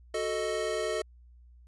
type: chord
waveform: square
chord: D# diminished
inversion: first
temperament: equal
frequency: 370 / 440 / 622.3 Hz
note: F#4 / A4 / D#5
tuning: 0 / 0 / 0 cents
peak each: -37 / -33 / -34 dBFS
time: 0.14-1.02 s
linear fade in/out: 5 ms
effects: added 60 Hz sine -52 dBFS peak until 1.67 s + resampled to 24000 Hz